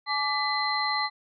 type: tone cluster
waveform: sine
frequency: 851 / 1164 / 1999 / 4119 Hz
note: G#5 / D6 / B6 / C8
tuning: +42 / -16 / +20 / -28 cents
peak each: -30 dBFS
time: 0.06-1.1 s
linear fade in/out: 50 ms
effects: none